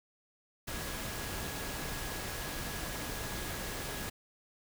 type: tone in noise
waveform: sine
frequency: 1666 Hz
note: G#6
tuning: 5 cents sharp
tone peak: -49 dBFS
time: 0.67-4.1 s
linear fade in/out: 10 ms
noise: pink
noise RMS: -39 dBFS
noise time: 0.67-4.1 s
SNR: -13 dB
effects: none